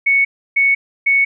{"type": "tone bursts", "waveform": "sine", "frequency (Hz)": 2217, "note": "C#7", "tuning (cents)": 0, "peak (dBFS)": -10, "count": 3, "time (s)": [0.06, 1.25], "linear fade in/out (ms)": 10, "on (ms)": 190, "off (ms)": 310, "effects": []}